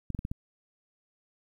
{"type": "clicks", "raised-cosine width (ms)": 5, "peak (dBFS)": -21, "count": 5, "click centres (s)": [0.103, 0.148, 0.191, 0.251, 0.315], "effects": ["10-bit"]}